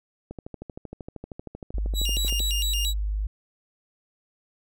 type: click train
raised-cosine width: 2 ms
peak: -23 dBFS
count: 28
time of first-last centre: 0.31-2.403 s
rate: 12.9 Hz
type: tone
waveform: sine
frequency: 51.2 Hz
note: G#1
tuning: 24 cents flat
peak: -24 dBFS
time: 1.74-3.27 s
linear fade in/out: 5 ms
type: tone with vibrato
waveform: sawtooth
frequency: 3317 Hz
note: G#7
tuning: 3 cents flat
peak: -23 dBFS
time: 1.94-2.94 s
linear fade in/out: 50 ms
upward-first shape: square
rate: 4.4 Hz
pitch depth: 280 cents each way
type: noise with exponential growth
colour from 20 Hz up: white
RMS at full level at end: -35 dBFS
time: 2.14-2.3 s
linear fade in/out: 0 ms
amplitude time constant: 34 ms
effects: none